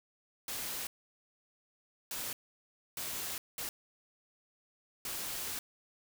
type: noise bursts at uneven times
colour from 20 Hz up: white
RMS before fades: -39 dBFS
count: 5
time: 0.48-0.87 / 2.11-2.33 / 2.97-3.38 / 3.58-3.69 / 5.05-5.59 s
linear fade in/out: 2 ms
effects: none